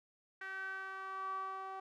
sawtooth tone with band-pass filter sweep, 383.5 Hz, G4, 38 cents flat, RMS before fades -43 dBFS, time 0.41-1.8 s, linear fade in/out 5 ms, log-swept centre 1700 to 940 Hz, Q 7.6, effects none

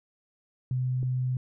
sine tone, 127.4 Hz, C3, 46 cents flat, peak -25 dBFS, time 0.71-1.37 s, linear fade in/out 2 ms
click, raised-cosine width 3 ms, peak -27 dBFS, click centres 1.03 s
effects none

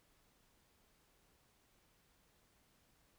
silence, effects pink hiss -73 dBFS RMS until 3.18 s

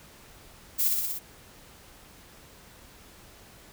violet noise with echo, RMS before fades -25 dBFS, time 0.78-0.89 s, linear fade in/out 20 ms, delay 61 ms, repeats 5, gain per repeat -2 dB, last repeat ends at 1.195 s, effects pink hiss -52 dBFS RMS until 3.72 s

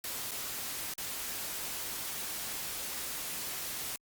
white noise with dropouts, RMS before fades -38 dBFS, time 0.04-3.96 s, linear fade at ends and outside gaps 2 ms, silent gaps 0.31-0.316 / 0.938-0.98 s, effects Opus 48 kbps

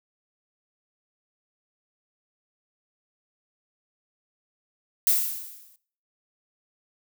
violet noise with exponential decay, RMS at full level -18 dBFS, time 5.07-5.76 s, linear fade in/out 1 ms, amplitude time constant 150 ms, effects noise-tail reverb RT60 0.5 s tail -19 dB re dry

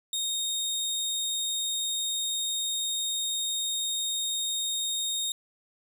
25% pulse tone, 3706 Hz, A#7, 11 cents flat, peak -24 dBFS, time 0.13-5.32 s, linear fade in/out 2 ms, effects none

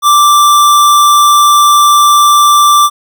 square tone, 1174.7 Hz, D6, in tune, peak -4 dBFS, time 0.02-2.9 s, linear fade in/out 50 ms, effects none

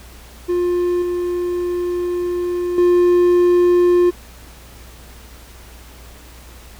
triangle tone with level steps, 353.5 Hz, F4, 21 cents sharp, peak -13 / -16 / -8 dBFS, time 0.48-4.11 s, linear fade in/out 20 ms, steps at 1.02 / 2.78 s, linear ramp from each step 2 ms, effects added 60 Hz sine -40 dBFS peak until 6.79 s + pink hiss -43 dBFS RMS until 6.79 s

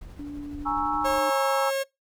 brown noise with tremolo, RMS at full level -40 dBFS, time 0.01-1.19 s, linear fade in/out 5 ms, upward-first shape sine, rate 12 Hz, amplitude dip 35%
sine tone with pitch glide, 290 to 303.4 Hz, D4 to D#4, -22 to -44 cents, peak -33 dBFS, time 0.19-1.3 s, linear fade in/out 5 ms, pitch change +78 cents, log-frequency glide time 0.56-1.08 s
sine chord, A# half-diminished seventh, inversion third, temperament equal, 830.6 / 932.3 / 1108.7 / 1318.5 Hz, G#5 / A#5 / C#6 / E6, 0 / 0 / 0 / 0 cents, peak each -28 / -31 / -32 / -28 dBFS, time 0.65-1.71 s, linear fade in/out 20 ms
45% pulse tone, 543 Hz, C#5, 36 cents flat, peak -24 dBFS, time 1.04-1.84 s, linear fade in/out 20 ms
effects noise-tail reverb RT60 0.2 s tail -24 dB re dry

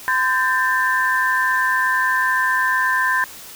sine tone cluster, 1022 / 1577 / 1786 Hz, C6 / G6 / A6, -41 / +10 / +25 cents, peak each -20 dBFS, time 0.08-3.24 s, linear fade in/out 0 ms, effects white hiss -38 dBFS RMS until 3.55 s

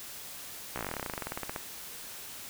slowing click train, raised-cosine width 0.5 ms, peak -19 dBFS, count 24, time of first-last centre 0.76-1.562 s, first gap 15 ms, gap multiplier 1.07, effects white hiss -44 dBFS RMS until 2.49 s

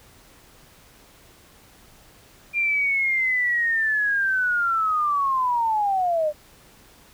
sine linear sweep, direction down, 2400 to 587.3 Hz, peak -19 dBFS, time 2.53-6.33 s, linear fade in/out 50 ms, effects pink hiss -52 dBFS RMS until 7.13 s

